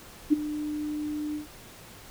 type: tone with ADSR envelope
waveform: sine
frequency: 300 Hz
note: D4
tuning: 37 cents sharp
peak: -14 dBFS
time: 0.3-1.47 s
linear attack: 29 ms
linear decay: 16 ms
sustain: -15 dB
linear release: 120 ms
effects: pink hiss -48 dBFS RMS until 2.1 s